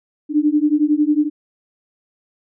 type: beating tone pair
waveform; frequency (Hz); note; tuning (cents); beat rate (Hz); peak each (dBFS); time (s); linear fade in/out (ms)
sine; 293.7 / 304.7; D4 / D#4; 0 / -36; 11; -16 / -16; 0.29-1.3; 50
effects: none